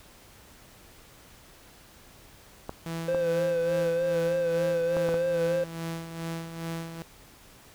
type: clicks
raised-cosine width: 1 ms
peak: -19 dBFS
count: 5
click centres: 2.694 / 3.147 / 4.968 / 5.089 / 5.142 s
type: tone with tremolo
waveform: sawtooth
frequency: 165.3 Hz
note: E3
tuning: 5 cents sharp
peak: -27 dBFS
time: 2.86-7.02 s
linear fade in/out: 0 ms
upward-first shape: sine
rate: 2.4 Hz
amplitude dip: 60%
type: tone with vibrato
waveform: triangle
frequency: 516 Hz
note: C5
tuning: 24 cents flat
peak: -22 dBFS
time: 3.08-5.64 s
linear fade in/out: 5 ms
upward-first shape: sine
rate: 3.3 Hz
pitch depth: 43 cents each way
effects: pink hiss -53 dBFS RMS until 7.74 s